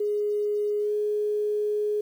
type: tone with pitch glide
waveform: sine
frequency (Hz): 416 to 419.4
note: G#4 to G#4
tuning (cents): +3 to +17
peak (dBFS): -23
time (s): 0-2.01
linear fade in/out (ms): 5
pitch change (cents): +14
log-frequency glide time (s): 0.78-0.94
effects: 9-bit